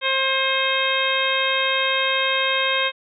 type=harmonic tone with a mistuned harmonic; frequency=532 Hz; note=C5; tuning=29 cents sharp; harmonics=1 / 2 / 3 / 4 / 5 / 6 / 7; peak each=-26 / -26 / -26 / -26 / -26 / -26 / -26 dBFS; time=0.01-2.92 s; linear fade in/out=50 ms; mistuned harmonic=5; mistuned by=-52 cents; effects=none